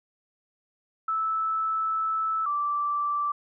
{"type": "tone pair in turn", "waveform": "sine", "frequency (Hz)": [1311, 1168], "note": ["E6", "D6"], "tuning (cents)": [-10, -10], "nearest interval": "major second", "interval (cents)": 200, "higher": "first", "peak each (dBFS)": -24, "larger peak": "neither", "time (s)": [[1.08, 2.46], [2.46, 3.32]], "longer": "first", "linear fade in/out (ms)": 5, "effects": []}